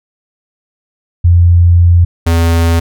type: tone pair in turn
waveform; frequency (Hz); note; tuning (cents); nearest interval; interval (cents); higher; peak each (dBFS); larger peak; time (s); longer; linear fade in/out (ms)
sine / square; 86.7 / 83.6; F2 / E2; -12 / +25; minor second; 63; first; -3 / -8; first; 1.24-2.05 / 2.26-2.8; first; 10
effects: none